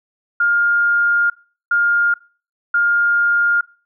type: tone bursts at uneven times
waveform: sine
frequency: 1411 Hz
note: F6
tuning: 17 cents sharp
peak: -12 dBFS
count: 3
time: 0.4-1.3 / 1.71-2.14 / 2.74-3.61 s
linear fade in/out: 5 ms
effects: noise-tail reverb RT60 0.4 s tail -23 dB re dry